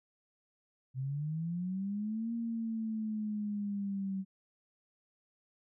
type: linear two-way sweep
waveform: sine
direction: up then down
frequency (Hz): 127.3 to 233.1 to 190.5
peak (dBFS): -33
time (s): 0.94-4.25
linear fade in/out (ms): 50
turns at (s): 2.33
effects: none